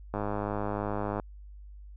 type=click train; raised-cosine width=1 ms; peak=-18 dBFS; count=110; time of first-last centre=0.14-1.198 s; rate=103 Hz; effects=added 50 Hz sine -44 dBFS peak until 1.96 s